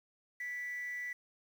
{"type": "tone with amplitude modulation", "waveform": "sine", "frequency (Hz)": 1968, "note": "B6", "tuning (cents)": -7, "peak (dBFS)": -34, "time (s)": [0.4, 1.13], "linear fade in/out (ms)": 5, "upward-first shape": "sine", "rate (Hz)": 289, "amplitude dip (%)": 45, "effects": ["tanh soft clip ceiling -34 dBFS", "10-bit"]}